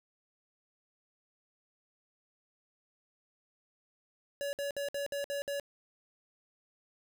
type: tone bursts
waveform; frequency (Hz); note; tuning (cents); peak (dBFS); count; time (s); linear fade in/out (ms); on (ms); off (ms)
square; 566; C#5; +36; -34; 7; 4.41-5.598; 0; 120; 58
effects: none